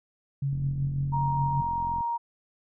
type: tone with tremolo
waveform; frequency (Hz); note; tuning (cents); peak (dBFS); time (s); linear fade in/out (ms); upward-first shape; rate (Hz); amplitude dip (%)
sine; 138.59; C#3; 0; -24; 0.42-1.61; 5; triangle; 5.3; 40
type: click train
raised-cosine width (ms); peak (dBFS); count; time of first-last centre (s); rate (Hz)
5; -27; 66; 0.53-2.007; 44
type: tone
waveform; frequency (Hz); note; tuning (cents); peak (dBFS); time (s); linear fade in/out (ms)
sine; 938; A#5; +11; -26; 1.12-2.18; 20
effects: none